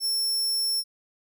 sawtooth tone, 5400 Hz, E8, 41 cents sharp, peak -21 dBFS, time 0-0.84 s, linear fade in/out 50 ms, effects none

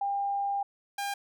sine / sawtooth tone pair in turn, 800 / 803.2 Hz, G5 / G5, +35 / +42 cents, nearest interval unison, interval 7 cents, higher second, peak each -27 dBFS, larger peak neither, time 0.01-0.63 / 0.98-1.14 s, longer first, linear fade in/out 5 ms, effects none

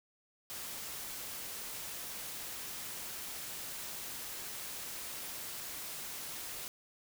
white noise, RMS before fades -43 dBFS, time 0.5-6.68 s, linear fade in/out 0 ms, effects none

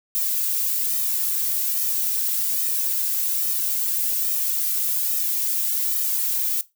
violet noise with flanger, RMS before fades -23 dBFS, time 0.15-6.61 s, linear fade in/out 0 ms, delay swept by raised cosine 1.6 to 2.56 ms, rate 1.2 Hz, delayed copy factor +0.8, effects noise-tail reverb RT60 0.2 s tail -17 dB re dry

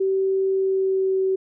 sine tone with pitch glide, 384.4 to 380.6 Hz, G4 to F#4, -34 to +49 cents, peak -18 dBFS, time 0-1.36 s, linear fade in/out 10 ms, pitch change -17 cents, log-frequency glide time 0.5-1.2 s, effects none

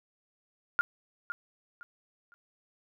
sine tone with echo, 1410 Hz, F6, 16 cents sharp, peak -21 dBFS, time 0.79-0.81 s, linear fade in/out 0 ms, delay 510 ms, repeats 3, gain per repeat -11 dB, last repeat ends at 2.34 s, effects none

